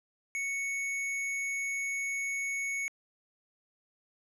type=tone; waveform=square; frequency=2217 Hz; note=C#7; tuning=in tune; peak=-32 dBFS; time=0.35-2.88 s; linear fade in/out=0 ms; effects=low-pass 10000 Hz 12 dB/octave